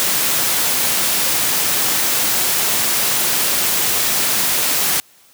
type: noise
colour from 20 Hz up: white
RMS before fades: -17 dBFS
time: 0-5 s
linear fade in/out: 0 ms
effects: white hiss -50 dBFS RMS until 5.33 s + high-pass 100 Hz 12 dB/octave